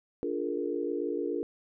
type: chord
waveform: sine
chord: Bb dominant seventh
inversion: first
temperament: just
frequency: 291.4 / 349.6 / 419.5 / 466.2 Hz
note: D4 / F4 / Ab4 / Bb4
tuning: -13 / +2 / +17 / 0 cents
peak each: -35 / -34 / -35 / -35 dBFS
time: 0.23-1.43 s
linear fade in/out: 0 ms
effects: none